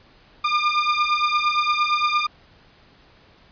sawtooth beating tone pair, 1200 / 1208.7 Hz, D6 / D6, +37 / +49 cents, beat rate 8.7 Hz, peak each -18 / -17 dBFS, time 0.44-2.27 s, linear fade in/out 10 ms, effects pink hiss -53 dBFS RMS until 3.51 s + resampled to 11025 Hz

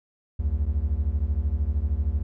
triangle beating tone pair, 65.9 / 78.9 Hz, C2 / D#2, +13 / +25 cents, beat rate 13 Hz, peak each -23 dBFS, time 0.39-2.23 s, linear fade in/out 10 ms, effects none

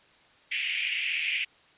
pink band-pass noise, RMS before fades -30 dBFS, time 0.51-1.45 s, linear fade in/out 10 ms, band 2200 to 2900 Hz, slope 48 dB/octave, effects white hiss -59 dBFS RMS until 1.77 s + resampled to 8000 Hz

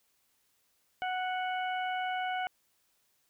harmonic tone, 739 Hz, F#5, 2 cents flat, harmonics 1 / 2 / 3 / 4, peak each -32 / -38 / -42 / -44 dBFS, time 1.02-2.47 s, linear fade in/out 0 ms, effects white hiss -73 dBFS RMS until 3.29 s

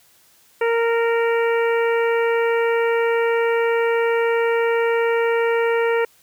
harmonic tone, 463.1 Hz, A#4, 11 cents flat, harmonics 1 / 2 / 3 / 4 / 5 / 6, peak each -17 / -26 / -28 / -28 / -30 / -36 dBFS, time 0.61-6.05 s, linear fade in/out 5 ms, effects white hiss -55 dBFS RMS until 6.22 s + high-pass 60 Hz 12 dB/octave

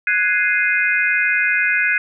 sine chord, Ab dominant seventh, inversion third, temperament equal, 1480 / 1661.2 / 2093 / 2489 Hz, Gb6 / Ab6 / C7 / Eb7, 0 / 0 / 0 / 0 cents, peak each -20 dBFS, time 0.07-1.98 s, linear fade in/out 2 ms, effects none

